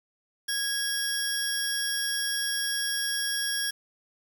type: tone pair together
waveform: 25% pulse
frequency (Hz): 1653 / 5560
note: G#6 / F8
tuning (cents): -9 / -9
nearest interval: octave + major sixth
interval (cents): 2100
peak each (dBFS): -26 / -25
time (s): 0.48-3.71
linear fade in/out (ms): 10
effects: 8-bit